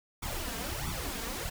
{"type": "noise with flanger", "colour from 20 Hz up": "pink", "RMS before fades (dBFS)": -36, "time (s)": [0.22, 1.5], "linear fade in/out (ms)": 10, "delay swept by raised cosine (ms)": [0.86, 4.46], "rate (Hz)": 1.5, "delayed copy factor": 0.8, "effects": []}